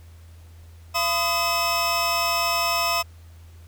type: tone cluster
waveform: square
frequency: 680 / 1014 / 1246 / 2574 / 5290 Hz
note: F5 / B5 / D#6 / E7 / E8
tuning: -46 / +45 / +2 / -42 / +5 cents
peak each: -28 dBFS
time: 0.94-3.03 s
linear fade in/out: 20 ms
effects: added 83 Hz sine -43 dBFS peak until 3.67 s + pink hiss -57 dBFS RMS until 3.67 s